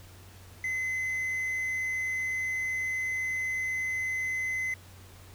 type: tone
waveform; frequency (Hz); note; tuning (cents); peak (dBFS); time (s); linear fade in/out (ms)
triangle; 2042; C7; -43; -27; 0.64-4.74; 2
effects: added 92 Hz sine -50 dBFS peak until 5.34 s + pink hiss -54 dBFS RMS until 5.34 s